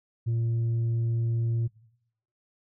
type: tone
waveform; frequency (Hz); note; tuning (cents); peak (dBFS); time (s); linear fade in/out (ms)
sine; 115.6; A#2; -14; -21; 0.26-1.68; 20
effects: noise-tail reverb RT60 0.8 s tail -23 dB re dry + tanh soft clip ceiling -23 dBFS